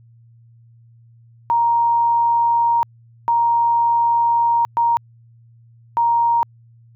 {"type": "tone bursts at uneven times", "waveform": "sine", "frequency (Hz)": 936, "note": "A#5", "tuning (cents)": 7, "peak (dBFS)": -13, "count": 4, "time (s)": [[1.5, 2.83], [3.28, 4.65], [4.77, 4.97], [5.97, 6.43]], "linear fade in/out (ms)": 0, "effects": ["added 116 Hz sine -46 dBFS peak until 6.95 s"]}